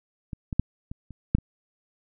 clicks, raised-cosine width 5 ms, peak -21 / -18 / -7 / -23 / -29 / -6 / -24 dBFS, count 7, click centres 0.332 / 0.528 / 0.596 / 0.915 / 1.107 / 1.35 / 1.385 s, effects none

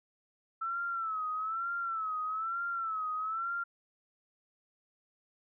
sine tone with vibrato, 1319 Hz, E6, 1 cent sharp, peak -32 dBFS, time 0.61-3.64 s, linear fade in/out 10 ms, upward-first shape sine, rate 1.1 Hz, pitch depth 91 cents each way, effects none

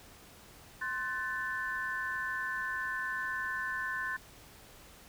sine chord, F# diminished, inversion second, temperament equal with one note detuned, 1046.5 / 1507.6 / 1760 Hz, C6 / F#6 / A6, 0 / +32 / 0 cents, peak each -40 / -37 / -36 dBFS, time 0.81-4.17 s, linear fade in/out 10 ms, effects pink hiss -55 dBFS RMS until 5.08 s

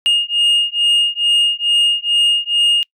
sine beating tone pair, 2843 / 2845.3 Hz, F7 / F7, +30 / +32 cents, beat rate 2.3 Hz, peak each -13 dBFS, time 0.06-2.83 s, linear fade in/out 0 ms, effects noise-tail reverb RT60 0.1 s tail -25 dB re dry + tanh soft clip ceiling -9 dBFS

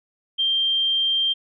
sine tone, 3170 Hz, G7, 19 cents sharp, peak -18 dBFS, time 0.38-1.34 s, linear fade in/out 20 ms, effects none

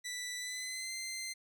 15% pulse tone with pitch glide, 1975.5 to 2077 Hz, B6 to C7, 0 to -13 cents, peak -32 dBFS, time 0.04-1.34 s, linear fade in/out 20 ms, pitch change +87 cents, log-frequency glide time 0.37-0.93 s, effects none

